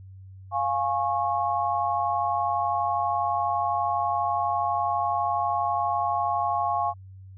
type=chord; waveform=sine; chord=Db major; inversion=first; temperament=equal with one note detuned; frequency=698.5 / 830.6 / 1093.5 Hz; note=F5 / Ab5 / Db6; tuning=0 / 0 / -24 cents; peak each=-27 dBFS; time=0.51-6.94 s; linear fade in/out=50 ms; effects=added 95 Hz sine -42 dBFS peak until 7.37 s